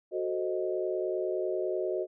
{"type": "chord", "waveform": "sine", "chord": "F# diminished seventh", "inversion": "none", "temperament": "equal", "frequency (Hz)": [370, 440, 523.3, 622.3], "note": ["F#4", "A4", "C5", "Eb5"], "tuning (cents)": [0, 0, 0, 0], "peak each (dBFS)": [-31, -37, -37, -34], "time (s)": [0.11, 2.07], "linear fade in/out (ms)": 50, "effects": []}